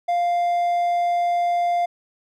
triangle tone, 698.5 Hz, F5, in tune, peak -16 dBFS, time 0.08-1.86 s, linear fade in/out 10 ms, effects none

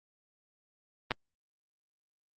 clicks, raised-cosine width 0.3 ms, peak -14 dBFS, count 2, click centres 1.109 / 1.117 s, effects Opus 32 kbps

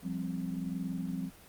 sine chord, F suspended second, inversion none, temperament equal, 174.61 / 196 / 261.6 Hz, F3 / G3 / C4, 0 / 0 / 0 cents, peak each -36 / -38 / -38 dBFS, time 0.02-1.31 s, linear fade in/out 50 ms, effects pink hiss -55 dBFS RMS until 1.48 s + Opus 24 kbps

